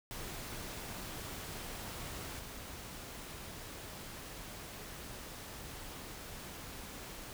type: noise with level steps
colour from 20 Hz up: pink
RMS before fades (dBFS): -44 / -47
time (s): 0.11-7.33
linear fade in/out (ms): 0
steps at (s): 2.39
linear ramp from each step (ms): 2
effects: none